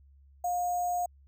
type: tone with sample-and-hold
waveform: sine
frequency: 710 Hz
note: F5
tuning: 28 cents sharp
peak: -27 dBFS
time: 0.44-1.06 s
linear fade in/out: 5 ms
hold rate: 7350 Hz
effects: added 69 Hz sine -55 dBFS peak until 1.27 s